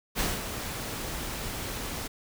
pink noise with ADSR envelope, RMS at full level -27 dBFS, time 0.15-2.08 s, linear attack 47 ms, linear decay 200 ms, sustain -8 dB, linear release 14 ms, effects none

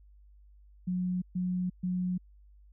sine tone bursts, 181.4 Hz, F#3, 34 cents flat, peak -28 dBFS, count 3, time 0.87-2.18 s, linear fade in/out 10 ms, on 350 ms, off 130 ms, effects added 50 Hz sine -54 dBFS peak until 2.72 s

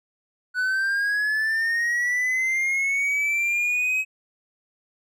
triangle linear sweep, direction up, 1480 to 2553 Hz, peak -19 dBFS, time 0.54-4.05 s, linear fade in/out 50 ms, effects none

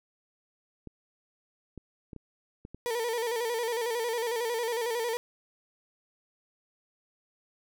clicks, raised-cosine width 3 ms, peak -29 dBFS, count 6, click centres 0.873 / 1.777 / 2.132 / 2.163 / 2.651 / 2.746 s
35% pulse tone with vibrato, 466.2 Hz, A#4, in tune, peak -27 dBFS, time 2.86-5.17 s, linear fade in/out 0 ms, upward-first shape square, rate 11 Hz, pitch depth 62 cents each way
effects none

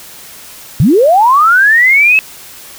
sine linear sweep, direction up, 110 to 2621 Hz, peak -4 dBFS, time 0.8-2.19 s, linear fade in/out 0 ms, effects white hiss -33 dBFS RMS until 2.78 s

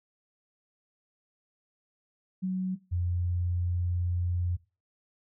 sine tone pair in turn, 186.2 / 88.18 Hz, F#3 / F2, +11 / +17 cents, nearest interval octave + minor second, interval 1294 cents, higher first, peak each -27 / -26 dBFS, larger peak second, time 2.42-2.76 / 2.91-4.57 s, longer second, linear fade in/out 20 ms, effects noise-tail reverb RT60 0.3 s tail -19 dB re dry

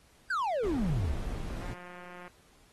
triangle exponential sweep, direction down, 1625 to 61.74 Hz, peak -26 dBFS, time 0.3-1.14 s, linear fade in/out 5 ms
brown noise, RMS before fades -36 dBFS, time 0.63-1.74 s, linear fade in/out 5 ms
click train, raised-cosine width 0.5 ms, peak -34 dBFS, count 120, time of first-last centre 1.61-2.279 s, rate 178 Hz
effects pink hiss -63 dBFS RMS until 2.72 s + AAC 32 kbps

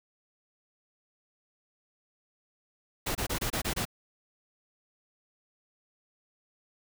pink noise bursts, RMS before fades -31 dBFS, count 7, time 3.06-3.853 s, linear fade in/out 10 ms, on 91 ms, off 26 ms, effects none

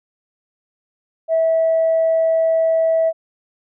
sine tone, 651 Hz, E5, 22 cents flat, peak -12 dBFS, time 1.28-3.13 s, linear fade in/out 50 ms, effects tanh soft clip ceiling -9 dBFS

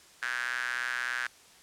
square tone with high-pass filter, 61.74 Hz, B1, in tune, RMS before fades -33 dBFS, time 0.22-1.27 s, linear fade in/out 5 ms, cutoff 1600 Hz, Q 7, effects white hiss -56 dBFS RMS until 1.62 s + low-pass 9000 Hz 12 dB/octave

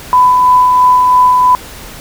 sine tone with tremolo, 1000 Hz, B5, 21 cents sharp, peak -3 dBFS, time 0.13-1.55 s, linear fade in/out 0 ms, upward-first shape sine, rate 3 Hz, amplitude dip 25%, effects pink hiss -30 dBFS RMS until 2 s

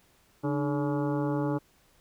harmonic tone with a mistuned harmonic, 142.2 Hz, C#3, 45 cents sharp, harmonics 1 / 2 / 3 / 4 / 6 / 7 / 8 / 9 / 10, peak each -31 / -29 / -35 / -36 / -38 / -46 / -43 / -49 / -47 dBFS, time 0.43-1.59 s, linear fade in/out 20 ms, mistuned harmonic 2, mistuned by +83 cents, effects pink hiss -64 dBFS RMS until 2 s

